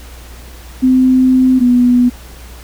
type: tone pair in turn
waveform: sine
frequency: 257.7 / 245.8 Hz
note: C4 / B3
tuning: -26 / -8 cents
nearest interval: minor second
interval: 82 cents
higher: first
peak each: -6 dBFS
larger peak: neither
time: 0.82-1.6 / 1.6-2.1 s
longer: first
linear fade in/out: 20 ms
effects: added 60 Hz sine -32 dBFS peak until 2.63 s + pink hiss -38 dBFS RMS until 2.63 s